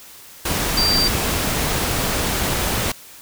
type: tone in noise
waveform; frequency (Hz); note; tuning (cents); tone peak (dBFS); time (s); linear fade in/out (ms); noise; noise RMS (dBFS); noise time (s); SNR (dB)
sine; 4699; D8; 0; -16; 0.77-1.08; 5; pink; -21; 0.45-2.92; +2
effects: white hiss -42 dBFS RMS until 3.21 s